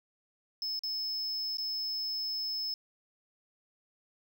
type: tone with dropouts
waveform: triangle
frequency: 5220 Hz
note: E8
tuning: 18 cents flat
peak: -31 dBFS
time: 0.62-2.74 s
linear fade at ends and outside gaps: 1 ms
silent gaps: 0.792-0.835 / 1.571-1.583 s
effects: none